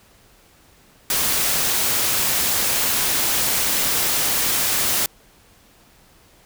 white noise, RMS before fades -20 dBFS, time 1.1-5.06 s, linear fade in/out 2 ms, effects pink hiss -53 dBFS RMS until 6.45 s

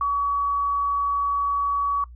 sine tone, 1133 Hz, C#6, 37 cents sharp, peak -20 dBFS, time 0.01-2.04 s, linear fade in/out 2 ms, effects noise-tail reverb RT60 0.1 s tail -21 dB re dry + added 60 Hz sine -40 dBFS peak until 2.15 s

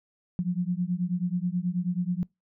sine beating tone pair, 173.9 / 183.2 Hz, F3 / F#3, -7 / -17 cents, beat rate 9.3 Hz, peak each -28 dBFS, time 0.39-2.23 s, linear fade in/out 0 ms, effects noise-tail reverb RT60 0.2 s tail -25 dB re dry

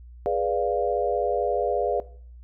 sine chord, G# diminished seventh, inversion none, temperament equal with one note detuned, 415.3 / 491.6 / 587.3 / 698.5 Hz, G#4 / B4 / D5 / F5, 0 / -8 / 0 / 0 cents, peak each -27 dBFS, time 0.26-2 s, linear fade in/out 0 ms, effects noise-tail reverb RT60 0.5 s tail -18 dB re dry + added 60 Hz sine -42 dBFS peak until 2.43 s

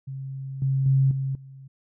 sine tone with level steps, 134.7 Hz, C#3, 49 cents flat, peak -31 / -20 / -16 / -24 / -41 dBFS, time 0.07-1.68 s, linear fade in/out 10 ms, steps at 0.62 / 0.86 / 1.11 / 1.35 s, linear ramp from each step 2 ms, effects none

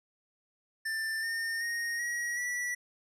square tone with pitch steps, 1779 / 1820.6 / 1863.1 / 1906.7 / 1951.3 Hz, A6 / A#6 / A#6 / A#6 / B6, +19 / -41 / -1 / +39 / -21 cents, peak -32 dBFS, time 0.85-2.75 s, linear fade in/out 10 ms, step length 380 ms, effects low-pass 12000 Hz 12 dB/octave

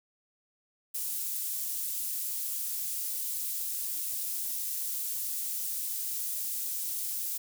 pink high-pass noise, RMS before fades -34 dBFS, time 0.94-7.38 s, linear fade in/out 10 ms, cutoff 11000 Hz, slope 12 dB/octave, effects none

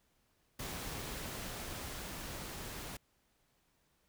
pink noise with level ramp, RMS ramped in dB -42 to -45 dBFS, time 0.59-2.97 s, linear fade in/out 5 ms, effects pink hiss -75 dBFS RMS until 4.08 s

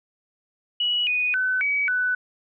sine tone with pitch steps, 2928 / 2479 / 1512 / 2273 / 1494 Hz, F#7 / D#7 / F#6 / C#7 / F#6, -19 / -7 / +37 / +43 / +16 cents, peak -20 dBFS, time 0.8-2.15 s, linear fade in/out 5 ms, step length 270 ms, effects none

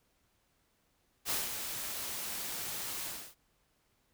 white noise with ADSR envelope, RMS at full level -32 dBFS, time 1.25-3.35 s, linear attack 55 ms, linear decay 180 ms, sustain -7 dB, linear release 300 ms, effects pink hiss -74 dBFS RMS until 4.13 s

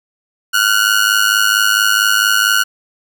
sawtooth ring-modulated tone, 1447 Hz, F#6, 39 cents flat, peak -4 dBFS, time 0.53-2.64 s, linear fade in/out 20 ms, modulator 52.2 Hz, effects none

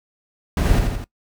brown noise with echo, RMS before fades -18 dBFS, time 0.57-0.79 s, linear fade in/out 2 ms, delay 84 ms, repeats 3, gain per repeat -4 dB, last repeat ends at 1.042 s, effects noise-tail reverb RT60 0.1 s tail -20 dB re dry

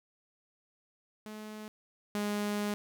sawtooth tone pair in turn, 214.1 / 206.9 Hz, A3 / G#3, -47 / -6 cents, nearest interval minor second, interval 59 cents, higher first, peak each -38 / -27 dBFS, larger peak second, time 1.26-1.68 / 2.15-2.74 s, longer second, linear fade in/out 0 ms, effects none

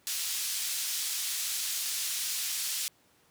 pink band-pass noise, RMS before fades -33 dBFS, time 0.07-2.88 s, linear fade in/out 0 ms, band 4000 to 15000 Hz, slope 12 dB/octave, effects pink hiss -65 dBFS RMS until 3.3 s + high-pass 100 Hz 12 dB/octave

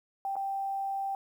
sine tone with dropouts, 784 Hz, G5, in tune, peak -30 dBFS, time 0.25-1.15 s, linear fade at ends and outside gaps 1 ms, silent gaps 0.356-0.365 s, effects 10-bit

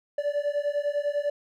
triangle beating tone pair, 576 / 586 Hz, D5 / D5, -34 / -4 cents, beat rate 10 Hz, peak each -26 dBFS, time 0.18-1.3 s, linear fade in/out 5 ms, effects none

